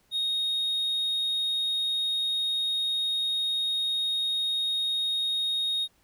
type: tone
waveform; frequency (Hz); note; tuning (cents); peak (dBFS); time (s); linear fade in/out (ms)
triangle; 3729; A#7; 0; -23; 0.11-5.88; 50
effects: tanh soft clip ceiling -19 dBFS + pink hiss -66 dBFS RMS until 6.03 s